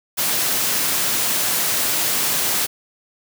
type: high-pass noise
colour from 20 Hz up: white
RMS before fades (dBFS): -20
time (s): 0.17-2.67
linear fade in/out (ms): 20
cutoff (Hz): 100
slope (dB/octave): 24
effects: none